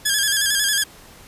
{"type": "tone with vibrato", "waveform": "10% pulse", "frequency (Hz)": 1656, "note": "G#6", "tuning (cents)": -5, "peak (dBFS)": -8, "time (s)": [0.05, 0.84], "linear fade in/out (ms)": 10, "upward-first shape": "square", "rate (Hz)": 11, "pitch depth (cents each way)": 50, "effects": ["pink hiss -45 dBFS RMS until 1.27 s", "resampled to 32000 Hz"]}